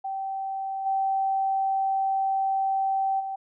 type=tone with level steps; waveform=sine; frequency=775 Hz; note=G5; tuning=20 cents flat; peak=-28 / -22 / -29 dBFS; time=0.04-3.36 s; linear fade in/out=10 ms; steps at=0.85 / 3.19 s; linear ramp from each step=20 ms; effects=none